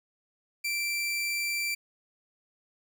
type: tone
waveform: sawtooth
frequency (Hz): 2346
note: D7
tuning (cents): -2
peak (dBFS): -25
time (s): 0.64-1.75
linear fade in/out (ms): 10
effects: none